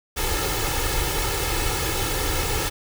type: noise with comb filter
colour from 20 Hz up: pink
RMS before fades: -24 dBFS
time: 0.16-2.7 s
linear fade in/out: 20 ms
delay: 2.3 ms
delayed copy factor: +0.8
effects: none